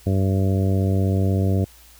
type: harmonic tone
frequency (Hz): 96.2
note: G2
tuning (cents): -32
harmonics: 1 / 2 / 3 / 4 / 5 / 6 / 7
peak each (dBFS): -18 / -24 / -28 / -30 / -32 / -34 / -35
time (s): 0.06-1.65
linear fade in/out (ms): 10
effects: added 59 Hz sine -50 dBFS peak until 1.99 s + white hiss -50 dBFS RMS until 1.99 s